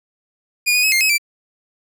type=tone with pitch steps; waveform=sawtooth; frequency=2440 / 2475 / 2564 / 2114 / 2558 / 2338 Hz; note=D#7 / D#7 / E7 / C7 / D#7 / D7; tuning=-34 / -10 / -49 / +17 / +47 / -8 cents; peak=-10 dBFS; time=0.66-1.182 s; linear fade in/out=20 ms; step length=87 ms; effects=none